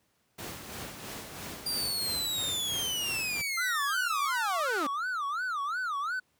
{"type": "noise with tremolo", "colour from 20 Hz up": "pink", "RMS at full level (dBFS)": -39, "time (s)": [0.38, 3.42], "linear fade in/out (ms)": 10, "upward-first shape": "sine", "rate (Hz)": 3, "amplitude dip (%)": 45}
{"type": "linear sweep", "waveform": "sawtooth", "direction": "down", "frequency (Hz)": [4788, 254.9], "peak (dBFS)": -27, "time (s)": [1.66, 4.87], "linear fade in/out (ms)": 5}
{"type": "tone with vibrato", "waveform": "triangle", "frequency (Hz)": 1300, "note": "E6", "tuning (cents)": -24, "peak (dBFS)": -28, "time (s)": [3.57, 6.2], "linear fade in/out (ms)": 10, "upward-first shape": "sine", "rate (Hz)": 2.8, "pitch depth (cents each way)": 270}
{"effects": ["pink hiss -72 dBFS RMS until 6.39 s", "high-pass 80 Hz 12 dB/octave"]}